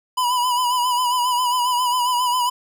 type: tone with vibrato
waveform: square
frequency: 987.8 Hz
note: B5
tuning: in tune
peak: -18 dBFS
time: 0.17-2.5 s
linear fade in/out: 10 ms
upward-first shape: sine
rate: 7.4 Hz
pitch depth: 50 cents each way
effects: none